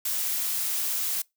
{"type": "noise", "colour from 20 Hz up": "blue", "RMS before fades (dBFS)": -28, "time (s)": [0.05, 1.22], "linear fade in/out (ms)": 5, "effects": ["noise-tail reverb RT60 0.2 s tail -25 dB re dry"]}